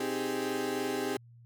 35% pulse chord, Ab major seventh, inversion first, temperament equal, 261.6 / 311.1 / 392 / 415.3 Hz, C4 / Eb4 / G4 / Ab4, 0 / 0 / 0 / 0 cents, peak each -35 / -37 / -33 / -35 dBFS, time 0-1.17 s, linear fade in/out 5 ms, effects added 118 Hz sine -52 dBFS peak until 1.45 s

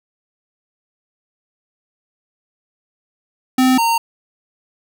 square tone pair in turn, 257.8 / 920.4 Hz, C4 / A#5, -26 / -22 cents, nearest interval octave + minor seventh, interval 2204 cents, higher second, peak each -11 / -14 dBFS, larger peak first, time 3.58-3.78 / 3.78-3.98 s, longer neither, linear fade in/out 5 ms, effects none

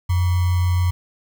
sine tone with sample-and-hold, 89.3 Hz, F2, 39 cents sharp, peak -15 dBFS, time 0.09-0.91 s, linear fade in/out 10 ms, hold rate 1050 Hz, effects none

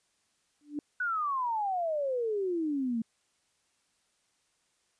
sine tone with exponential growth, 293.7 Hz, D4, in tune, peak -28 dBFS, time 0.61-0.79 s, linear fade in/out 1 ms, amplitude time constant 39 ms
sine exponential sweep, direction down, 1502 to 220 Hz, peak -28 dBFS, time 1-3.02 s, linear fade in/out 5 ms
effects white hiss -73 dBFS RMS until 4.99 s + resampled to 22050 Hz

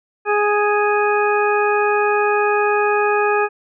harmonic tone, 415.3 Hz, G#4, in tune, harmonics 1 / 2 / 3 / 4 / 6, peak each -17 / -20 / -22 / -23 / -25 dBFS, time 0.25-3.49 s, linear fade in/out 50 ms, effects none

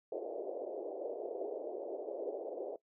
pink band-pass noise, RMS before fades -41 dBFS, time 0.12-2.76 s, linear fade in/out 2 ms, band 360 to 650 Hz, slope 48 dB/octave, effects noise-tail reverb RT60 0.1 s tail -19 dB re dry

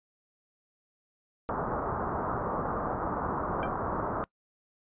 white low-pass noise, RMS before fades -32 dBFS, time 1.49-4.24 s, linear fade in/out 0 ms, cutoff 1300 Hz, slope 48 dB/octave
20% pulse tone with exponential decay, 784 Hz, G5, in tune, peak -25 dBFS, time 3.63-3.7 s, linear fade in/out 0 ms, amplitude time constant 15 ms
effects noise-tail reverb RT60 0.1 s tail -23 dB re dry + resampled to 8000 Hz

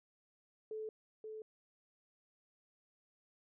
sine tone with echo, 434.8 Hz, A4, 21 cents flat, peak -40 dBFS, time 0.71-0.89 s, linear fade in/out 2 ms, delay 530 ms, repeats 1, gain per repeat -4 dB, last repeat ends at 1.42 s, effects none

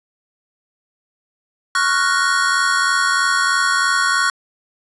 square chord, Gb major seventh, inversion second, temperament equal, 1108.7 / 1396.9 / 1480 / 1864.7 Hz, Db6 / F6 / Gb6 / Bb6, 0 / 0 / 0 / 0 cents, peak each -20 / -22 / -19 / -25 dBFS, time 1.75-4.3 s, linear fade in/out 2 ms, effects resampled to 24000 Hz + 7-bit

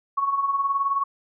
sine tone with tremolo, 1108.7 Hz, C#6, in tune, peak -18 dBFS, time 0.17-1.04 s, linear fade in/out 10 ms, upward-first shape sine, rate 19 Hz, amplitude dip 60%, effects none

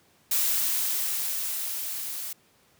blue noise with level ramp, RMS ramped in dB -24 to -35 dBFS, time 0.31-2.33 s, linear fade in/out 5 ms, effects pink hiss -62 dBFS RMS until 2.79 s + high-pass 100 Hz 12 dB/octave

